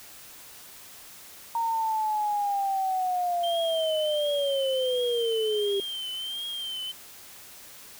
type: linear sweep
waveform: sine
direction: down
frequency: 927 to 392 Hz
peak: -24 dBFS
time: 1.55-5.8 s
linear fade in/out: 2 ms
type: tone with vibrato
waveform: triangle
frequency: 3143 Hz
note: G7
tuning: 4 cents sharp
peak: -30 dBFS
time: 3.43-6.92 s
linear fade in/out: 10 ms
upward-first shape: triangle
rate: 1.4 Hz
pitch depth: 74 cents each way
effects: white hiss -47 dBFS RMS until 7.99 s